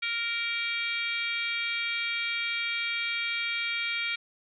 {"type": "harmonic tone with a mistuned harmonic", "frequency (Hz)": 466.2, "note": "A#4", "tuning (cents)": 0, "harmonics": [3, 4, 5, 6, 7, 8, 9], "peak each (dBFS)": [-37, -40, -30, -43, -37, -41, -44], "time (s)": [0.02, 4.16], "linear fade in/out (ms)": 10, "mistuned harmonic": 9, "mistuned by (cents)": 32, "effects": []}